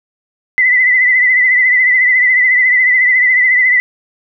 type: tone with vibrato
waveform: sine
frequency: 2006 Hz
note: B6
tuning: 26 cents sharp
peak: -7 dBFS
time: 0.58-3.8 s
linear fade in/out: 0 ms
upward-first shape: triangle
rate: 14 Hz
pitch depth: 63 cents each way
effects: none